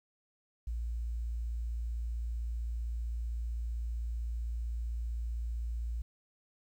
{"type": "tone", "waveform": "sine", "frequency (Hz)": 57.8, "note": "A#1", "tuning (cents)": -14, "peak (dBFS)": -33, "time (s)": [0.67, 6.02], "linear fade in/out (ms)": 5, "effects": ["11-bit"]}